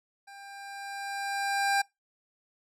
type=tone with level ramp; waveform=25% pulse; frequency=796 Hz; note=G5; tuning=26 cents sharp; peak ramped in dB=-43 to -19 dBFS; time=0.27-1.82 s; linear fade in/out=10 ms; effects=noise-tail reverb RT60 0.2 s tail -24 dB re dry + low-pass 11000 Hz 12 dB/octave